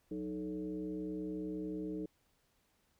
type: tone with frequency modulation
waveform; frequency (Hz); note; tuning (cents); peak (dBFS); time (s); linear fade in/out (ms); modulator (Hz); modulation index
sine; 309.5; D#4; -9; -37; 0.11-2.06; 5; 126; 1
effects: pink hiss -75 dBFS RMS until 2.99 s